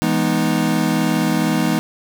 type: chord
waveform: square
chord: E major seventh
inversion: none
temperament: equal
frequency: 164.81 / 207.7 / 246.9 / 311.1 Hz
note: E3 / G#3 / B3 / D#4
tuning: 0 / 0 / 0 / 0 cents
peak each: -22 dBFS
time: 0.02-1.79 s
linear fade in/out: 0 ms
effects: none